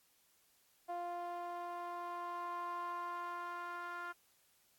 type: tone with band-pass filter sweep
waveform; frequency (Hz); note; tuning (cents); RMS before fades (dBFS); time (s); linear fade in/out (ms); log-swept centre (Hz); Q
sawtooth; 349.2; F4; 0; -43; 0.88-4.13; 20; 770 to 1300; 4.8
effects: white hiss -72 dBFS RMS until 4.78 s + AAC 64 kbps